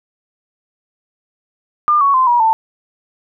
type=tone with pitch steps; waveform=sine; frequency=1202 / 1115 / 1034.4 / 959.6 / 890.1 Hz; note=D6 / C#6 / C6 / A#5 / A5; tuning=+40 / +10 / -20 / +50 / +20 cents; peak=-9 dBFS; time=1.88-2.53 s; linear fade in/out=0 ms; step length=130 ms; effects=none